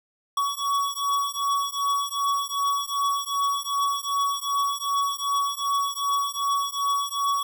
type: beating tone pair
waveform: square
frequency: 1124 / 1126.6 Hz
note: C#6 / C#6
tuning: +24 / +28 cents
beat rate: 2.6 Hz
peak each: -27 dBFS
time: 0.37-7.43 s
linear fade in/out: 5 ms
effects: none